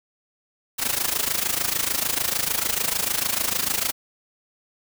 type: noise with amplitude modulation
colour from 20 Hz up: white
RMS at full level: -21 dBFS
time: 0.78-3.92 s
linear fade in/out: 20 ms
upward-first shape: sine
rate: 26.7 Hz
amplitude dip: 80%
effects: none